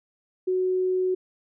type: tone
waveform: sine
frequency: 370 Hz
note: F#4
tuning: in tune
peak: -21 dBFS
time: 0.47-1.15 s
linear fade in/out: 10 ms
effects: none